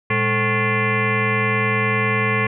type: tone with frequency modulation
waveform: sine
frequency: 1089 Hz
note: C#6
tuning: 31 cents flat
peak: -16 dBFS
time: 0.1-2.47 s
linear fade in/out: 5 ms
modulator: 324 Hz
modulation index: 4.1
effects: none